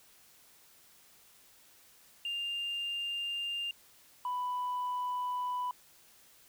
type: tone pair in turn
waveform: sine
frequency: 2800 / 992.3 Hz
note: F7 / B5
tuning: +4 / +8 cents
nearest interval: octave + tritone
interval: 1796 cents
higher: first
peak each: -32 / -30 dBFS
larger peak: second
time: 2.25-3.71 / 4.25-5.71 s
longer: neither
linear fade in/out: 2 ms
effects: tanh soft clip ceiling -30 dBFS + white hiss -61 dBFS RMS until 6.48 s